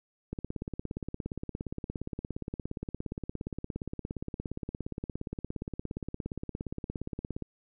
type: click train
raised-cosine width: 3 ms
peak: -22 dBFS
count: 123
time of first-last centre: 0.33-7.423 s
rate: 17.2 Hz
effects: none